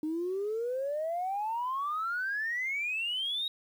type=exponential sweep; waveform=sine; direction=up; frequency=303.1 to 3816 Hz; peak=-29 dBFS; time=0.03-3.48 s; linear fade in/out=2 ms; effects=tanh soft clip ceiling -26 dBFS + 10-bit